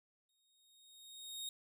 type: tone with exponential growth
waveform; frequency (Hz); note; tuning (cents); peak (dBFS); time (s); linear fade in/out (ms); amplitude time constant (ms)
sawtooth; 3729; A#7; 0; -37; 0.29-1.49; 2; 260
effects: none